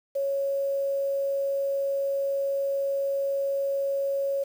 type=tone with quantisation; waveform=sine; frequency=553 Hz; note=C#5; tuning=4 cents flat; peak=-24 dBFS; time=0.15-4.44 s; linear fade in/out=10 ms; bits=8; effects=none